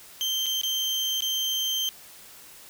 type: tone with dropouts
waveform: 35% pulse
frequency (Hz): 3136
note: G7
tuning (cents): 0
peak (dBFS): -23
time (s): 0.21-1.89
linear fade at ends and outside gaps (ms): 0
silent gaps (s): 0.46-0.465 / 0.613-0.634 / 1.206-1.222
effects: white hiss -48 dBFS RMS until 2.69 s